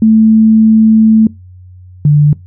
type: tone pair in turn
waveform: sine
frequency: 220 / 147.43 Hz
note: A3 / D3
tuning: 0 / +7 cents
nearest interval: perfect fifth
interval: 693 cents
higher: first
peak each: -3 dBFS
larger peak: neither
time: 0.02-1.27 / 2.05-2.33 s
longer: first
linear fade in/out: 2 ms
effects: noise-tail reverb RT60 0.2 s tail -22 dB re dry + added 91 Hz sine -32 dBFS peak until 2.46 s